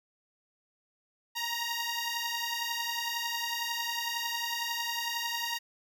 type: beating tone pair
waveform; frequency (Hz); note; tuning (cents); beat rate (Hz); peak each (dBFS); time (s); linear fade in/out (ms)
10% pulse; 932.3 / 943.3; A#5 / A#5; 0 / +20; 11; -26; 1.35-5.59; 20
effects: none